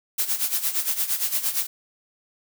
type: noise with tremolo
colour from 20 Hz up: blue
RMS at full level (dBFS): -22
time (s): 0.18-1.67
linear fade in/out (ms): 10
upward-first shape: sine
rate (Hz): 8.7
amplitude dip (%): 75
effects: none